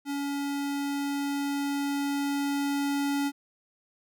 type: tone with level ramp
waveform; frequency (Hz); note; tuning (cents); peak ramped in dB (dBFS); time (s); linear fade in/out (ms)
square; 282.4; C#4; +32; -30 to -26; 0.05-3.32; 50
effects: none